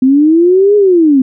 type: linear two-way sweep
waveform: sine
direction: up then down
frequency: 253.3 to 419.5 to 253.3 Hz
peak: -4 dBFS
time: 0.02-1.22 s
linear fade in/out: 5 ms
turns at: 0.76 s
effects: none